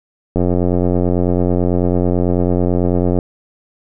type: click train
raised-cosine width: 2 ms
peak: -3 dBFS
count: 253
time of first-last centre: 0.36-3.188 s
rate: 89.1 Hz
effects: none